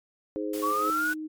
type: harmonic tone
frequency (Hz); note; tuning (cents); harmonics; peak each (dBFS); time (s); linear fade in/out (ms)
104.3; G#2; +8; 3 / 4 / 5; -31 / -33 / -35; 0.36-0.9; 0
type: noise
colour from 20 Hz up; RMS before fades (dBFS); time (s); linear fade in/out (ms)
white; -41; 0.53-1.14; 5
type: linear sweep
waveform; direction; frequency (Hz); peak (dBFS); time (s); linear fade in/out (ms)
sine; up; 1100 to 1500; -24; 0.62-1.14; 20
type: tone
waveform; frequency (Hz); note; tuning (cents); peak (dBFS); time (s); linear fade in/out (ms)
sine; 311.1; D#4; 0; -32; 0.7-1.28; 20
effects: MP3 96 kbps